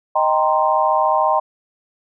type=chord; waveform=sine; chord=C minor seventh; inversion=first; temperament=equal; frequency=622.3 / 784 / 932.3 / 1046.5 Hz; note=Eb5 / G5 / Bb5 / C6; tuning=0 / 0 / 0 / 0 cents; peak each=-19 dBFS; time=0.15-1.4 s; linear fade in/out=10 ms; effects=none